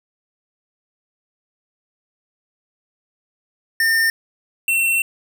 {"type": "tone pair in turn", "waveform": "square", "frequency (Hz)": [1811, 2708], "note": ["A6", "E7"], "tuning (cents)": [49, 46], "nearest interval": "perfect fifth", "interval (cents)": 697, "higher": "second", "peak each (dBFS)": [-15, -16], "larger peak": "first", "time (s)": [[3.8, 4.1], [4.68, 5.02]], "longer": "second", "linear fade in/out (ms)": 2, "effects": []}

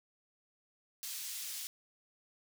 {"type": "high-pass noise", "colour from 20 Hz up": "pink", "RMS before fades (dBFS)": -42, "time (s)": [1.03, 1.67], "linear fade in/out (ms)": 0, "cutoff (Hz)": 4100, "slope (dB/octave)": 12, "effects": []}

